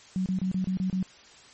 sine tone bursts, 186.5 Hz, F#3, 14 cents sharp, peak -24 dBFS, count 7, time 0.16-1.027 s, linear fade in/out 0 ms, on 99 ms, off 29 ms, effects white hiss -52 dBFS RMS until 1.53 s + MP3 32 kbps

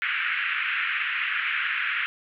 pink band-pass noise, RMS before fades -27 dBFS, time 0.02-2.06 s, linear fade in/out 0 ms, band 1400 to 2800 Hz, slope 48 dB/octave, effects none

